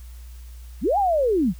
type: linear two-way sweep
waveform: sine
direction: up then down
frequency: 146.83 to 838 to 146.83 Hz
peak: -17 dBFS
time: 0.81-1.54 s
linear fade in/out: 50 ms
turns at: 0.98 s
effects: added 60 Hz sine -37 dBFS peak until 1.59 s + white hiss -54 dBFS RMS until 1.59 s